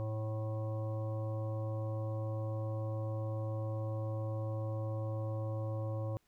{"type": "harmonic tone", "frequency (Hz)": 109.1, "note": "A2", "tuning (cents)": -14, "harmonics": [1, 3, 5, 7, 9, 10], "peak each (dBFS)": [-35, -47, -42, -53, -56, -54], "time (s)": [0, 6.17], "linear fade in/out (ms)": 0, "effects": ["pink hiss -75 dBFS RMS until 6.27 s"]}